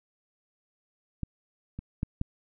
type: clicks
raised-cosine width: 5 ms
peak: -19 / -24 / -16 / -16 dBFS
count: 4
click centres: 1.233 / 1.79 / 2.031 / 2.214 s
effects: none